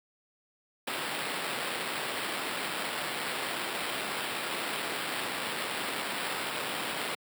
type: noise with sample-and-hold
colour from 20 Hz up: white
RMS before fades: -34 dBFS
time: 0.87-7.15 s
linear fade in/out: 5 ms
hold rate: 6300 Hz
effects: high-pass 200 Hz 12 dB/octave